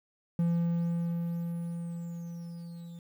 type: tone with level ramp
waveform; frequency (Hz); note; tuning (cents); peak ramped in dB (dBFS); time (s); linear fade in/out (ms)
triangle; 170; F3; -46; -22 to -40; 0.39-2.99; 2
effects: 10-bit